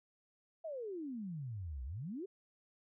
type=exponential two-way sweep; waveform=sine; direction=down then up; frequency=674 to 59.9 to 415.3 Hz; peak=-40 dBFS; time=0.64-2.26 s; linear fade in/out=10 ms; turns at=1.84 s; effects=none